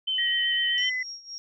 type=tone with vibrato; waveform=sine; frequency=3061 Hz; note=G7; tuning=42 cents flat; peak=-24 dBFS; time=0.07-0.9 s; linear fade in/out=10 ms; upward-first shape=sine; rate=7.9 Hz; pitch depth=15 cents each way
type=tone with pitch glide; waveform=sine; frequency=1901 to 2014 Hz; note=A#6 to B6; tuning=+33 to +33 cents; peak=-26 dBFS; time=0.18-1.03 s; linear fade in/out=5 ms; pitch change=+100 cents; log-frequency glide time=0.73-0.88 s
type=tone with tremolo; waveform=sine; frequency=5588 Hz; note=F8; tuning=in tune; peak=-34 dBFS; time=0.78-1.38 s; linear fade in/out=0 ms; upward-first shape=sine; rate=3.9 Hz; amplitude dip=80%
effects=none